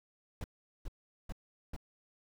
brown noise bursts, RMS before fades -39 dBFS, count 4, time 0.41-1.764 s, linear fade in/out 2 ms, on 31 ms, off 410 ms, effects none

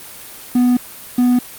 triangle tone pair in turn, 246.9 / 246.9 Hz, B3 / B3, 0 / 0 cents, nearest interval unison, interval 0 cents, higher neither, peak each -8 dBFS, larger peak neither, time 0.55-0.77 / 1.18-1.39 s, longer first, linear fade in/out 5 ms, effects white hiss -35 dBFS RMS until 1.58 s + Opus 32 kbps

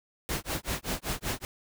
pink noise with tremolo, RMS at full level -30 dBFS, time 0.29-1.45 s, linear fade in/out 0 ms, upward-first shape sine, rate 5.2 Hz, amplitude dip 100%, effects none

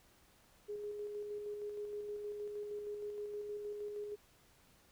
sine tone with tremolo, 415.3 Hz, G#4, in tune, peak -39 dBFS, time 0.68-4.16 s, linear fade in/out 20 ms, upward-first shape square, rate 6.4 Hz, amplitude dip 30%, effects pink hiss -67 dBFS RMS until 4.91 s

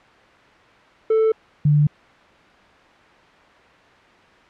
triangle / sine tone pair in turn, 441.5 / 147.89 Hz, A4 / D3, +6 / +12 cents, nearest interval octave + perfect fifth, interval 1894 cents, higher first, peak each -12 dBFS, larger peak neither, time 1.1-1.32 / 1.65-1.87 s, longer neither, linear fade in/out 5 ms, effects white hiss -49 dBFS RMS until 4.49 s + low-pass 2000 Hz 12 dB/octave

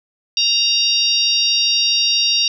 harmonic tone, 932.3 Hz, A#5, in tune, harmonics 3 / 4 / 5 / 6, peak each -19 / -19 / -19 / -19 dBFS, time 0.37-2.48 s, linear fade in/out 2 ms, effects none

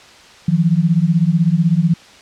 sine beating tone pair, 160 / 176 Hz, D#3 / F3, +49 / +14 cents, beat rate 16 Hz, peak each -14 dBFS, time 0.48-1.94 s, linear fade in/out 5 ms, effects white hiss -42 dBFS RMS until 2.21 s + low-pass 5000 Hz 12 dB/octave

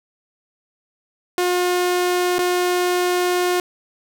sawtooth tone with dropouts, 358.2 Hz, F4, 44 cents sharp, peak -13 dBFS, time 1.38-3.6 s, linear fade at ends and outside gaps 1 ms, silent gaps 2.384-2.39 s, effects none

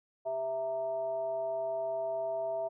sine tone with frequency modulation, 659.3 Hz, E5, in tune, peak -31 dBFS, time 0.25-2.69 s, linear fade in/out 20 ms, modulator 263 Hz, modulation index 0.47, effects none

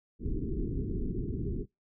pink low-pass noise, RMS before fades -33 dBFS, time 0.19-1.66 s, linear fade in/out 50 ms, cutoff 420 Hz, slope 96 dB/octave, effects noise-tail reverb RT60 0.2 s tail -25 dB re dry

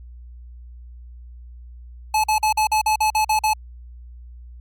square tone bursts, 861 Hz, A5, 38 cents flat, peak -16 dBFS, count 10, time 2.14-3.535 s, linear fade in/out 5 ms, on 99 ms, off 45 ms, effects added 60 Hz sine -37 dBFS peak until 4.6 s + MP3 64 kbps

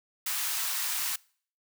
white high-pass noise, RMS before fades -31 dBFS, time 0.26-1.16 s, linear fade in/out 5 ms, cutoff 880 Hz, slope 24 dB/octave, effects noise-tail reverb RT60 0.5 s tail -24 dB re dry

